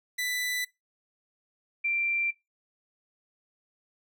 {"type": "tone pair in turn", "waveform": ["sawtooth", "sine"], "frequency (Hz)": [1988, 2359], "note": ["B6", "D7"], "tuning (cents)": [11, 7], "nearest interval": "minor third", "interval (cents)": 296, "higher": "second", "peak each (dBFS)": -25, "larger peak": "neither", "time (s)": [[0.18, 0.65], [1.84, 2.31]], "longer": "neither", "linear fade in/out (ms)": 10, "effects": ["noise-tail reverb RT60 0.2 s tail -21 dB re dry"]}